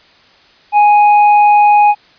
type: tone with hard clipping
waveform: triangle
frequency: 830.6 Hz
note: G#5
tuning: in tune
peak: -6 dBFS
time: 0.72-1.95 s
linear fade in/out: 50 ms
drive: 8 dB
effects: white hiss -46 dBFS RMS until 2.18 s + resampled to 11025 Hz